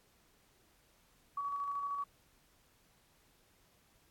sine tone with tremolo, 1132 Hz, C#6, 36 cents sharp, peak -34 dBFS, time 1.37-2.04 s, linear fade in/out 5 ms, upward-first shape square, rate 13 Hz, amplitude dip 30%, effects pink hiss -69 dBFS RMS until 4.1 s + AAC 64 kbps

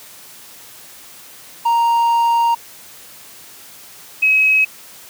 triangle / sine tone pair in turn, 932.3 / 2553 Hz, A#5 / D#7, 0 / +44 cents, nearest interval octave + perfect fourth, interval 1744 cents, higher second, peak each -10 / -10 dBFS, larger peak neither, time 1.65-2.55 / 4.22-4.65 s, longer first, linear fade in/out 10 ms, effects white hiss -40 dBFS RMS until 5.09 s + high-pass 80 Hz 12 dB/octave

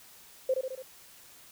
sine tone with echo, 521 Hz, C5, 7 cents flat, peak -23 dBFS, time 0.49-0.54 s, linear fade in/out 5 ms, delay 71 ms, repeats 4, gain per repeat -4 dB, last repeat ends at 0.824 s, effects white hiss -54 dBFS RMS until 1.51 s

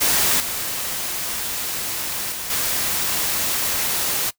white noise with level steps, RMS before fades -18 / -26 / -29 / -22 dBFS, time 0-4.31 s, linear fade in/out 20 ms, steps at 0.4 / 2.32 / 2.5 s, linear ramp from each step 2 ms, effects noise-tail reverb RT60 0.1 s tail -20 dB re dry

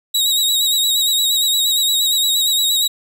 sawtooth tone with vibrato, 3820 Hz, A#7, 42 cents sharp, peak -11 dBFS, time 0.14-2.88 s, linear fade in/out 10 ms, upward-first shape sine, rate 8.6 Hz, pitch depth 48 cents each way, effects none

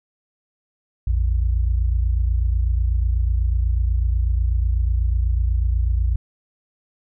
sine tone pair together, 57.39 / 85.5 Hz, A#1 / F2, -26 / -36 cents, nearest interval perfect fifth, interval 690 cents, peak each -17 / -23 dBFS, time 1.07-6.16 s, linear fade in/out 5 ms, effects none

